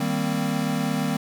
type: chord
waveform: square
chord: C minor seventh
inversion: first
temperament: equal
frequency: 155.56 / 196 / 233.1 / 261.6 Hz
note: Eb3 / G3 / Bb3 / C4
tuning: 0 / 0 / 0 / 0 cents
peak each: -29 dBFS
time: 0-1.17 s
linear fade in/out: 5 ms
effects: none